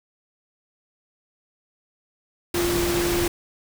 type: tone in noise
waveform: sine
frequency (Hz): 346.8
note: F4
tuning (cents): -12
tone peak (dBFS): -22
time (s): 2.54-3.28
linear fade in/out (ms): 5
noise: pink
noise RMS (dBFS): -26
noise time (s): 2.54-3.28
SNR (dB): +1
effects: none